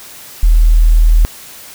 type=tone; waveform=sine; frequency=39.96 Hz; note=D#1; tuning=47 cents sharp; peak=-4 dBFS; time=0.43-1.25 s; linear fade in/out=0 ms; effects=white hiss -34 dBFS RMS until 1.74 s